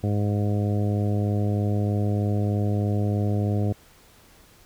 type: harmonic tone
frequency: 103.2 Hz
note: G#2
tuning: 10 cents flat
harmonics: 1 / 2 / 3 / 4 / 5 / 6 / 7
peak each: -22 / -28 / -32 / -34 / -36 / -38 / -39 dBFS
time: 0.03-3.73 s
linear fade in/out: 10 ms
effects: pink hiss -54 dBFS RMS until 4.65 s